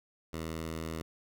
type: tone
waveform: 10% pulse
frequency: 80.8 Hz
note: E2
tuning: 34 cents flat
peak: -28 dBFS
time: 0.33-1.02 s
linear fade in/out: 5 ms
effects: none